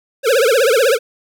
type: tone with vibrato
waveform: square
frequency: 493.9 Hz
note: B4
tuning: in tune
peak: -11 dBFS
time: 0.23-0.99 s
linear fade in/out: 50 ms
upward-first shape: triangle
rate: 16 Hz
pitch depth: 270 cents each way
effects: none